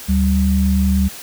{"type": "tone pair together", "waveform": "sine", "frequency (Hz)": [73.42, 192.64], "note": ["D2", "G3"], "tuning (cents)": [0, -30], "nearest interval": "octave + perfect fourth", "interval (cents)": 1670, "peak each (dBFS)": -15, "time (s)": [0.08, 1.09], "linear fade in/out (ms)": 20, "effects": ["white hiss -34 dBFS RMS until 1.22 s"]}